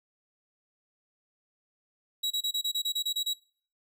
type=tone bursts; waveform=40% pulse; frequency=3874 Hz; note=B7; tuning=34 cents flat; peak=-26 dBFS; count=11; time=2.23-3.336 s; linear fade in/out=10 ms; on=76 ms; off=27 ms; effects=noise-tail reverb RT60 0.5 s tail -23 dB re dry